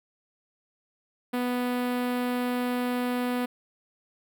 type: tone with notch filter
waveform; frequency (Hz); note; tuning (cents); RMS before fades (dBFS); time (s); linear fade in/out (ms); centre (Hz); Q
sawtooth; 246.9; B3; 0; -28; 1.33-3.46; 10; 6300; 0.75
effects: none